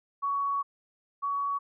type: tone pair in turn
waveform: sine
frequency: 1121 / 1126.3 Hz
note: C#6 / C#6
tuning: +19 / +27 cents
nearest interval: unison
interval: 8 cents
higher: second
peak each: -26 / -27 dBFS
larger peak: first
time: 0.22-0.63 / 1.22-1.59 s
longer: first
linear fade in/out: 20 ms
effects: none